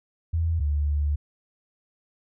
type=tone pair in turn; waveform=sine; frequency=82.41 / 73.26 Hz; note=E2 / D2; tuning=0 / -4 cents; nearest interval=major second; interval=204 cents; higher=first; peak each=-21 dBFS; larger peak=neither; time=0.33-0.6 / 0.6-1.16 s; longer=second; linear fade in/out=10 ms; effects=none